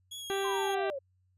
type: tone with vibrato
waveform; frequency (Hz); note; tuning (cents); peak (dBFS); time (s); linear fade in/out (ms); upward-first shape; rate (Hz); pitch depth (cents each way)
sawtooth; 3322; G#7; 0; -37; 0.11-0.75; 10; triangle; 4.6; 26
type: harmonic tone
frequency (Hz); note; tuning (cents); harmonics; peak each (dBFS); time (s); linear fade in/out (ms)
392; G4; 0; 1 / 2 / 3 / 4 / 5 / 6 / 7 / 8 / 9 / 10; -31 / -37 / -42 / -40 / -46 / -49 / -46 / -52 / -52 / -52; 0.3-0.9; 0
type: linear sweep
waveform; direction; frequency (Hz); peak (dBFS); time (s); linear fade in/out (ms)
sine; down; 1065 to 523.3; -34; 0.44-0.99; 10
effects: added 92 Hz sine -67 dBFS peak until 1.37 s + resampled to 32000 Hz